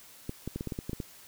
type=clicks; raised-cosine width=3 ms; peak=-21 dBFS; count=10; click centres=0.294 / 0.476 / 0.56 / 0.609 / 0.673 / 0.722 / 0.789 / 0.895 / 0.932 / 1.002 s; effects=white hiss -53 dBFS RMS until 1.27 s